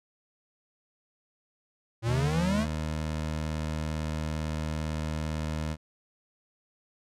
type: exponential sweep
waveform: square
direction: up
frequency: 110.6 to 233.1 Hz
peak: -26 dBFS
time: 2.02-2.67 s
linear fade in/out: 50 ms
type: tone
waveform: 20% pulse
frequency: 77.78 Hz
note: D#2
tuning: in tune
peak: -25 dBFS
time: 2.05-5.77 s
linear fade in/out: 50 ms
effects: low-pass 9000 Hz 12 dB/octave